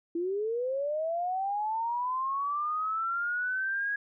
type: linear sweep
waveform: sine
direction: up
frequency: 329.6 to 1662 Hz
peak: -28 dBFS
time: 0.15-3.96 s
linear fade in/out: 5 ms
effects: none